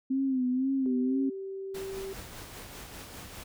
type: tone with vibrato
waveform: sine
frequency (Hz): 260.3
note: C4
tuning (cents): -9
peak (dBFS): -25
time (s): 0.1-1.3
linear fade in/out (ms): 10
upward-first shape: sine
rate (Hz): 2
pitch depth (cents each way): 70
type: tone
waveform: sine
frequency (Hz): 387.2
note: G4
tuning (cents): -21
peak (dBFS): -35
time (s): 0.86-2.13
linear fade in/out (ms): 0
type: noise with tremolo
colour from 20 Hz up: pink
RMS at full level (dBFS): -43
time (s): 1.74-3.44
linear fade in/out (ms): 10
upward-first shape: sine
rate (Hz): 5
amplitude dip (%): 35
effects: none